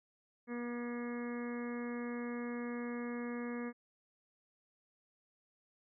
harmonic tone, 240.1 Hz, B3, 49 cents flat, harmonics 1 / 2 / 3 / 4 / 5 / 6 / 7 / 8 / 9, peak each -39 / -44 / -56 / -55 / -52 / -60 / -52 / -57 / -53 dBFS, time 0.47-3.73 s, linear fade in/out 50 ms, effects none

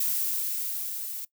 violet noise with level ramp, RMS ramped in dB -26 to -36 dBFS, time 0-1.25 s, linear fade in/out 5 ms, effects noise-tail reverb RT60 0.1 s tail -20 dB re dry

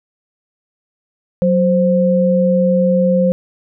sine tone pair together, 185.01 / 523.3 Hz, F#3 / C5, 0 / 0 cents, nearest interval octave + tritone, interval 1800 cents, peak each -13 dBFS, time 1.42-3.32 s, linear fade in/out 0 ms, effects none

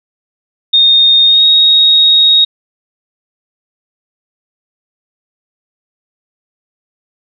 sine tone with pitch glide, 3685 to 3758 Hz, A#7 to A#7, -21 to +13 cents, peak -4 dBFS, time 0.73-2.45 s, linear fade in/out 10 ms, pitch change +34 cents, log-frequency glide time 1.25-1.45 s, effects none

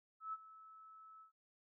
sine tone with ADSR envelope, 1303 Hz, E6, 20 cents flat, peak -39 dBFS, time 0.2-1.32 s, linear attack 130 ms, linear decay 36 ms, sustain -17 dB, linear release 110 ms, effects none

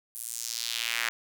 square tone with high-pass filter sweep, 58.27 Hz, A#1, in tune, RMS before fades -33 dBFS, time 0.15-1.09 s, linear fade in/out 0 ms, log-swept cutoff 11000 to 1700 Hz, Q 1.9, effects none

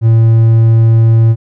triangle tone with hard clipping, 113.4 Hz, A#2, 47 cents flat, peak -5 dBFS, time 0.01-1.36 s, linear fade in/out 50 ms, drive 6 dB, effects none

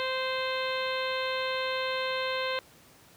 harmonic tone, 520 Hz, C5, 11 cents flat, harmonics 1 / 2 / 3 / 4 / 5 / 6 / 7 / 8, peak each -32 / -35 / -37 / -38 / -39 / -40 / -40 / -41 dBFS, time 0-2.59 s, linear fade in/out 0 ms, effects pink hiss -56 dBFS RMS until 3.16 s + high-pass 80 Hz 12 dB/octave

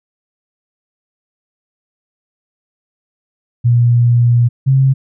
sine tone pair in turn, 119.8 / 133.95 Hz, A#2 / C3, +48 / +41 cents, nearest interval major second, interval 193 cents, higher second, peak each -7 dBFS, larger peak neither, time 3.64-4.49 / 4.66-4.94 s, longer first, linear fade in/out 20 ms, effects none

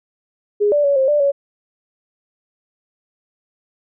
sine tone with pitch steps, 413.3 / 585 / 564 / 531 / 590 / 561 Hz, G#4 / D5 / C#5 / C5 / D5 / C#5, -8 / -7 / +30 / +25 / +8 / +21 cents, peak -12 dBFS, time 0.6-1.32 s, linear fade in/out 20 ms, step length 120 ms, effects none

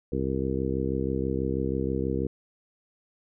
harmonic tone, 66.2 Hz, C2, 21 cents sharp, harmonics 1 / 2 / 3 / 4 / 5 / 6 / 7, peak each -33 / -33 / -33 / -33 / -33 / -33 / -33 dBFS, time 0.12-2.27 s, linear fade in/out 5 ms, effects none

